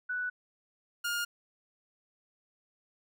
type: tone pair in turn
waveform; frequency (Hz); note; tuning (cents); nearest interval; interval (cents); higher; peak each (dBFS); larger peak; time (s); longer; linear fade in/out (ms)
sine / sawtooth; 1483 / 1416.4; F#6 / F6; +4 / +24; minor second; 80; first; -31 / -27; second; 0.09-0.3 / 1.04-1.25; neither; 10
effects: none